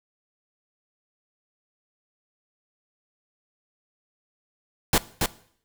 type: noise with echo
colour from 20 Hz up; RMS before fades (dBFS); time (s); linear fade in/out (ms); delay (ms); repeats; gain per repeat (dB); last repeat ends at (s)
pink; -19; 4.93-4.98; 2; 280; 1; -4; 5.26
effects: noise-tail reverb RT60 0.6 s tail -19 dB re dry